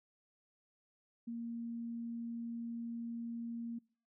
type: tone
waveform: sine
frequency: 233.1 Hz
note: A#3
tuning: in tune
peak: -39 dBFS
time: 1.27-3.79 s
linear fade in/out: 10 ms
effects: noise-tail reverb RT60 0.5 s tail -26 dB re dry